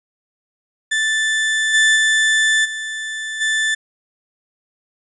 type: tone with level steps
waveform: 35% pulse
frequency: 1760 Hz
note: A6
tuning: in tune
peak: -14 / -9 / -11 / -22 / -14 dBFS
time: 0.91-3.75 s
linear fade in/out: 10 ms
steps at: 1.73 / 1.95 / 2.64 / 3.4 s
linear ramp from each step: 20 ms
effects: resampled to 24000 Hz